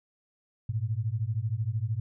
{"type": "beating tone pair", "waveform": "sine", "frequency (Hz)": [104.1, 117.1], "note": ["G#2", "A#2"], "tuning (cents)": [5, 8], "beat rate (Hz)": 13, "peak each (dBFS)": -30, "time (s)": [0.69, 2], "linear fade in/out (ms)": 5, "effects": []}